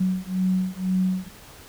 sine beating tone pair, 184.9 / 186.9 Hz, F#3 / F#3, -1 / +18 cents, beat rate 2 Hz, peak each -24 dBFS, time 0-1.29 s, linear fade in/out 10 ms, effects pink hiss -46 dBFS RMS until 1.68 s

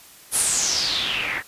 white noise with low-pass filter sweep, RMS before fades -23 dBFS, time 0.31-1.43 s, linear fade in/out 50 ms, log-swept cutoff 11000 to 1800 Hz, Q 5.3, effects white hiss -47 dBFS RMS until 1.47 s + resampled to 32000 Hz

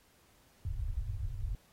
pink low-pass noise, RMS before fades -36 dBFS, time 0.65-1.55 s, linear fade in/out 2 ms, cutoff 120 Hz, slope 96 dB/octave, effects pink hiss -66 dBFS RMS until 1.72 s + AAC 48 kbps

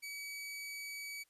sawtooth tone, 2277 Hz, C#7, 46 cents sharp, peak -39 dBFS, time 0.02-1.24 s, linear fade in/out 20 ms, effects white hiss -75 dBFS RMS until 1.29 s + resampled to 32000 Hz

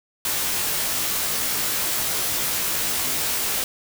white noise with comb filter, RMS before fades -24 dBFS, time 0.25-3.64 s, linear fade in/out 2 ms, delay 18 ms, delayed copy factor -0.85, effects none

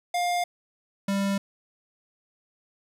square tone pair in turn, 706 / 197.65 Hz, F5 / G3, +19 / +15 cents, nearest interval octave + minor seventh, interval 2204 cents, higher first, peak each -24 dBFS, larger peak neither, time 0.14-0.44 / 1.08-1.38 s, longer neither, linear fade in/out 5 ms, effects low-pass 12000 Hz 12 dB/octave + 10-bit

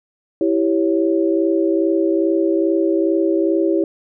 sine chord, C# diminished, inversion first, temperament equal, 329.6 / 392 / 554.4 Hz, E4 / G4 / C#5, 0 / 0 / 0 cents, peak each -16 / -19 / -22 dBFS, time 0.41-3.84 s, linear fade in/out 2 ms, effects none

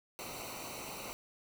pink noise with comb filter, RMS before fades -44 dBFS, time 0.19-1.13 s, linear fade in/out 0 ms, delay 0.59 ms, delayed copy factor -0.8, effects none

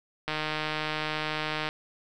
click train, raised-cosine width 0.3 ms, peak -14 dBFS, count 218, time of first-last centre 0.28-1.689 s, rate 154 Hz, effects none

